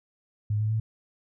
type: tone with pitch steps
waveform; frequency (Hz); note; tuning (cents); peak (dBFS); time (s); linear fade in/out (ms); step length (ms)
sine; 105.2 / 107.78 / 110.43; G#2 / A2 / A2; +23 / -35 / +7; -23; 0.5-0.8; 5; 100
effects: none